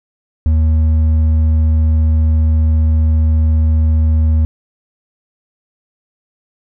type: tone with hard clipping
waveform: sine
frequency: 78.7 Hz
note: D#2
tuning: 20 cents sharp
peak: -10 dBFS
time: 0.46-4.45 s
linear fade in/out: 0 ms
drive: 4 dB
effects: none